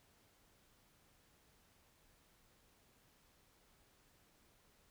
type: silence
effects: pink hiss -71 dBFS RMS until 4.9 s